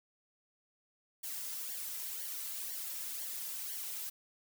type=noise with flanger; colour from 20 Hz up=blue; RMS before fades=-41 dBFS; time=1.23-4.1 s; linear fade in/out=10 ms; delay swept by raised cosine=0.78 to 2.78 ms; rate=2 Hz; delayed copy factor=-0.7; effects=none